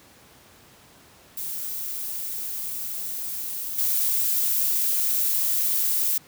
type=noise with level steps; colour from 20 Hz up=violet; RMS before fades=-31 / -23 dBFS; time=1.37-6.18 s; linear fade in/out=5 ms; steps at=3.78 s; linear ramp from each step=5 ms; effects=pink hiss -52 dBFS RMS until 6.27 s + high-pass 80 Hz 12 dB/octave